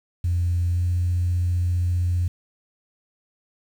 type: tone with pitch glide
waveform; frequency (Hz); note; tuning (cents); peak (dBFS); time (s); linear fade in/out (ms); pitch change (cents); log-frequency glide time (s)
sine; 87.31 to 88.48; F2 to F2; 0 to +23; -18; 0.24-2.28; 5; +23; 0.73-0.79
effects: tanh soft clip ceiling -15 dBFS + 8-bit